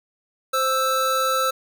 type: tone pair together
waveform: square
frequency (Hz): 523.3 / 1318.6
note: C5 / E6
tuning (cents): 0 / 0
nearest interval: octave + major third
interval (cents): 1600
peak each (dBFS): -25 / -21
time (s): 0.53-1.51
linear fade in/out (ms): 10
effects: none